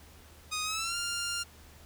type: tone with pitch glide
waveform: 10% pulse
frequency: 1244.5 to 1396.9 Hz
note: D#6 to F6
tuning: 0 to 0 cents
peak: -23 dBFS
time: 0.51-1.44 s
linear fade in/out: 20 ms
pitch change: +200 cents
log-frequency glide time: 0.63-0.96 s
effects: added 77 Hz sine -55 dBFS peak until 1.85 s + pink hiss -56 dBFS RMS until 1.85 s